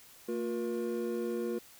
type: tone cluster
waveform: triangle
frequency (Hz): 227.3 / 357 / 476.5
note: A#3 / F4 / A#4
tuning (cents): -43 / +38 / +38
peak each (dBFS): -35 / -33 / -35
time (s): 0.28-1.59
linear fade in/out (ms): 10
effects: white hiss -56 dBFS RMS until 1.79 s